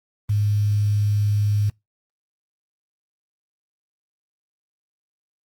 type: tone with quantisation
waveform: sine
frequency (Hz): 103.83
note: G#2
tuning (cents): 0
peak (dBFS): -17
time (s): 0.29-1.7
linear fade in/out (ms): 10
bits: 7
effects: noise-tail reverb RT60 0.2 s tail -25 dB re dry + Opus 24 kbps